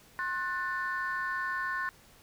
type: chord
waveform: sine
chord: F# diminished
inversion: second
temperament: just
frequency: 1065.6 / 1480 / 1776 Hz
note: C6 / F#6 / A6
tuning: +31 / 0 / +16 cents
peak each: -34 dBFS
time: 0.19-1.89 s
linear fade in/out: 0 ms
effects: tanh soft clip ceiling -24 dBFS + pink hiss -58 dBFS RMS until 2.22 s